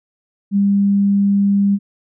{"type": "tone", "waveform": "sine", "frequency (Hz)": 200, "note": "G3", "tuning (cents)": 35, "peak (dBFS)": -11, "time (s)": [0.51, 1.79], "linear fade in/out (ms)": 50, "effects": []}